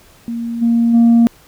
sine tone with level steps, 233.1 Hz, A#3, in tune, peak -19 / -9 / -4 dBFS, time 0.28-1.27 s, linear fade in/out 0 ms, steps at 0.61 / 0.93 s, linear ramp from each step 20 ms, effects tanh soft clip ceiling -5 dBFS + pink hiss -47 dBFS RMS until 1.47 s

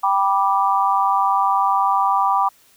sine chord, G major, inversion none, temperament just, 784 / 980 / 1176 Hz, G5 / B5 / D6, 0 / -14 / +2 cents, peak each -19 dBFS, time 0.03-2.49 s, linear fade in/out 10 ms, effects white hiss -54 dBFS RMS until 2.76 s

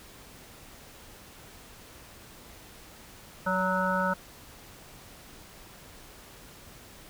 harmonic tone with a mistuned harmonic, 185 Hz, F#3, in tune, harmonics 1 / 3 / 5 / 7 / 8, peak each -31 / -31 / -31 / -31 / -31 dBFS, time 3.46-4.14 s, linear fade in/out 10 ms, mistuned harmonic 3, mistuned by +35 cents, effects pink hiss -50 dBFS RMS until 7.09 s

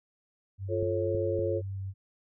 sine tone with vibrato, 96.9 Hz, G2, 20 cents flat, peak -33 dBFS, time 0.58-1.94 s, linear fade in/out 50 ms, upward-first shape square, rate 2.1 Hz, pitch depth 8 cents each way
sine chord, F augmented, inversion none, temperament just, 349.2 / 436.5 / 545.7 Hz, F4 / A4 / C#5, 0 / -14 / -27 cents, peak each -32 / -32 / -31 dBFS, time 0.68-1.62 s, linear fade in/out 50 ms
clicks, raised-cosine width 5 ms, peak -28 dBFS, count 3, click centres 0.828 / 1.149 / 1.391 s
effects none

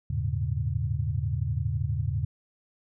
sine tone cluster, 80.7 / 101.8 / 113.9 / 139.6 Hz, E2 / G#2 / A#2 / C#3, -36 / -34 / -40 / +13 cents, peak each -31 dBFS, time 0.1-2.25 s, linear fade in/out 5 ms, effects none

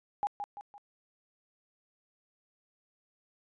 sine tone with echo, 817 Hz, G#5, 29 cents flat, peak -27 dBFS, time 0.23-0.27 s, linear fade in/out 0 ms, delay 170 ms, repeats 3, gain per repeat -7 dB, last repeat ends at 0.78 s, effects resampled to 22050 Hz

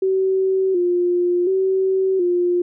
sine tone with vibrato, 366.8 Hz, F#4, 15 cents flat, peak -15 dBFS, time 0.02-2.62 s, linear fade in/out 5 ms, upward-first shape square, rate 0.69 Hz, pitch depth 64 cents each way, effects none

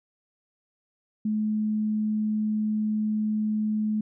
sine tone, 214.2 Hz, A3, 46 cents flat, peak -23 dBFS, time 1.25-4.01 s, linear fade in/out 5 ms, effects none

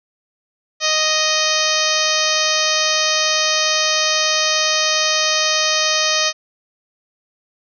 harmonic tone, 622.3 Hz, D#5, in tune, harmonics 1 / 2 / 3 / 4 / 5 / 6 / 7 / 8 / 9 / 10, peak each -24 / -24 / -24 / -24 / -24 / -24 / -24 / -24 / -24 / -24 dBFS, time 0.8-6.33 s, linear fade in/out 50 ms, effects none

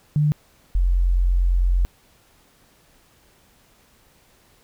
sine tone pair in turn, 149.4 / 44.42 Hz, D3 / F1, +30 / +30 cents, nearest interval octave + major sixth, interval 2100 cents, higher first, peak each -15 dBFS, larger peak neither, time 0.16-0.32 / 0.75-1.85 s, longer second, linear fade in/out 0 ms, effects pink hiss -57 dBFS RMS until 4.63 s

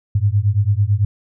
sine beating tone pair, 98 / 107 Hz, G2 / A2, 0 / -48 cents, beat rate 9 Hz, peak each -16 dBFS, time 0.15-1.05 s, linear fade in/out 5 ms, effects none

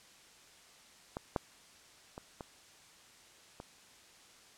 clicks, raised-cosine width 1 ms, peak -23 / -16 / -29 / -28 / -30 dBFS, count 5, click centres 1.169 / 1.362 / 2.179 / 2.408 / 3.601 s, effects white hiss -59 dBFS RMS until 4.57 s + low-pass 8000 Hz 12 dB/octave

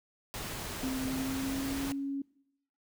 pink noise, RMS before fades -39 dBFS, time 0.34-1.92 s, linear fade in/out 0 ms
sine tone with pitch glide, 261.6 to 276.8 Hz, C4 to C#4, 0 to -2 cents, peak -32 dBFS, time 0.83-2.22 s, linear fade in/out 5 ms, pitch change +98 cents, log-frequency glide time 1.06-1.93 s
effects noise-tail reverb RT60 0.8 s tail -23 dB re dry

